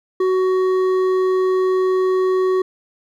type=tone with hard clipping; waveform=triangle; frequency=373.2 Hz; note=F#4; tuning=15 cents sharp; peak=-16 dBFS; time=0.2-2.62 s; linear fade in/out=5 ms; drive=11 dB; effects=none

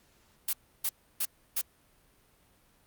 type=noise bursts; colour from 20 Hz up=blue; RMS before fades=-29 dBFS; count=4; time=0.48-1.614 s; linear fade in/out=5 ms; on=51 ms; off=310 ms; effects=pink hiss -65 dBFS RMS until 2.86 s + Opus 48 kbps

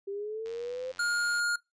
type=linear sweep; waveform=sine; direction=up; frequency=391.8 to 521 Hz; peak=-33 dBFS; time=0.07-0.92 s; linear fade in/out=10 ms
type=click train; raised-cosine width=0.2 ms; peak=-33 dBFS; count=85; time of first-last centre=0.46-1.394 s; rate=89.9 Hz
type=tone; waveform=square; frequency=1421 Hz; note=F6; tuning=30 cents sharp; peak=-27 dBFS; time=0.99-1.56 s; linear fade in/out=5 ms
effects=noise-tail reverb RT60 0.2 s tail -24 dB re dry + resampled to 22050 Hz

